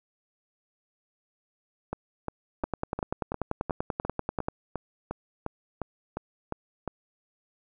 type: two click trains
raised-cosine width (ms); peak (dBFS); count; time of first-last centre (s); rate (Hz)
1; -14 / -17; 20 / 15; 2.64-4.485 / 1.93-6.877; 10.3 / 2.83
effects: none